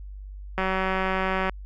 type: click train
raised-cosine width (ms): 0.5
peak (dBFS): -11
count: 174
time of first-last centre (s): 0.58-1.495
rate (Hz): 189
effects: added 49 Hz sine -36 dBFS peak until 1.65 s